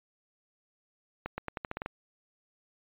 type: accelerating click train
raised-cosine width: 0.5 ms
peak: -19 dBFS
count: 9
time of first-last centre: 1.26-1.861 s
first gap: 120 ms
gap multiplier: 0.86
effects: resampled to 8000 Hz